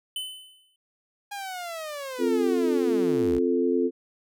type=tone with exponential decay; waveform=square; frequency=3029 Hz; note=F#7; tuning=40 cents sharp; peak=-28 dBFS; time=0.16-0.76 s; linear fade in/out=2 ms; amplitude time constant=130 ms
type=linear sweep; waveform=sawtooth; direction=down; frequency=822 to 51.91 Hz; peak=-29 dBFS; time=1.31-3.39 s; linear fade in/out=10 ms
type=chord; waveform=sine; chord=F major; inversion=second; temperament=equal; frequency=261.6 / 349.2 / 440 Hz; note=C4 / F4 / A4; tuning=0 / 0 / 0 cents; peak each=-25 dBFS; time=2.18-3.91 s; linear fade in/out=50 ms
effects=none